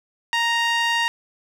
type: tone with band-pass filter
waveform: sawtooth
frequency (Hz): 932.3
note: A#5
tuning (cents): 0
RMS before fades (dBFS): -21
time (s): 0.33-1.08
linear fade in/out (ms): 0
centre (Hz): 2400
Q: 1.1
effects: none